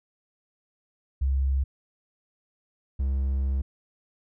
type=tone pair in turn; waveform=sine / triangle; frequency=67.3 / 67.3 Hz; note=C2 / C2; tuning=+49 / +49 cents; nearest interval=unison; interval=0 cents; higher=neither; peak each=-21 dBFS; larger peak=neither; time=1.21-1.64 / 2.99-3.62 s; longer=second; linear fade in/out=10 ms; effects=none